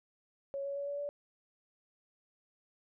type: tone with pitch steps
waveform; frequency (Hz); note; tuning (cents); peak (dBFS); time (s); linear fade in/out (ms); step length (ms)
sine; 554.4 / 559.9 / 565.4 / 571 / 576.6; C#5 / C#5 / C#5 / D5 / D5; 0 / +17 / +34 / -49 / -32; -35; 0.54-1.09; 0; 110
effects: none